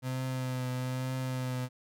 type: tone with vibrato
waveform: 35% pulse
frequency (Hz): 128.3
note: C3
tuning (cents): -34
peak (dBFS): -30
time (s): 0.02-1.69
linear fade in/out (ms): 50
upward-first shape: triangle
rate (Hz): 1.1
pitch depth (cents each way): 27
effects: none